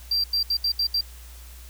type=tone bursts at uneven times; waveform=triangle; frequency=4717 Hz; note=D8; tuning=7 cents sharp; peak=-19 dBFS; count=6; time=0.11-0.24 / 0.33-0.43 / 0.5-0.57 / 0.64-0.72 / 0.79-0.87 / 0.94-1.01 s; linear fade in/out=5 ms; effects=added 60 Hz sine -41 dBFS peak until 1.69 s + white hiss -49 dBFS RMS until 1.69 s